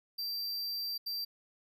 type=tone bursts at uneven times; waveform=square; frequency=4699 Hz; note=D8; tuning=in tune; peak=-35 dBFS; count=2; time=0.18-0.98 / 1.06-1.25 s; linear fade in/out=10 ms; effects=none